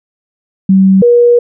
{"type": "tone pair in turn", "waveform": "sine", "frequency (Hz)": [191.5, 479.6], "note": ["G3", "A#4"], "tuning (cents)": [-40, 49], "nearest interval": "octave + major third", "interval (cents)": 1589, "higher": "second", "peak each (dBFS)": -3, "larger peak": "neither", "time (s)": [[0.69, 1.02], [1.02, 1.39]], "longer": "second", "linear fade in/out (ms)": 5, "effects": []}